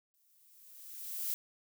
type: noise with exponential growth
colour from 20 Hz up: violet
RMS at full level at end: -34 dBFS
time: 0.14-1.34 s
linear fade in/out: 0 ms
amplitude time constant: 260 ms
effects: none